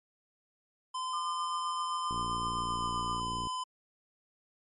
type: tone with pitch glide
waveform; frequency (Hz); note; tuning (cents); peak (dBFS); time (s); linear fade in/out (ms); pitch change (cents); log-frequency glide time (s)
square; 1027 to 1015.2; C6 to B5; -33 to +47; -34; 0.94-3.64; 10; -20; 2.59-2.96
type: tone with tremolo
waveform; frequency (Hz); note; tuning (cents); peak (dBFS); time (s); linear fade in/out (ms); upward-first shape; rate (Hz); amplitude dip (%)
sine; 1200; D6; +37; -33; 1.13-3.2; 5; sine; 7.7; 55
type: click train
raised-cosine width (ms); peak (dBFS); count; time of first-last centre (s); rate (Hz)
3; -29; 81; 2.11-3.471; 58.8
effects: MP3 48 kbps